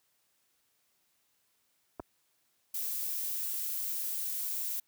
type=clicks; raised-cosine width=1 ms; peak=-26 dBFS; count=2; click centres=1.997 / 2 s
type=noise; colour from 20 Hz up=violet; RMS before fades=-35 dBFS; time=2.74-4.8 s; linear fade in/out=5 ms
effects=white hiss -74 dBFS RMS until 4.87 s + high-pass 60 Hz 12 dB/octave